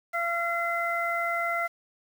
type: harmonic tone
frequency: 683 Hz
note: F5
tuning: 39 cents flat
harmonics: 1 / 2 / 3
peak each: -30 / -30 / -30 dBFS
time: 0.13-1.68 s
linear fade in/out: 20 ms
effects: 8-bit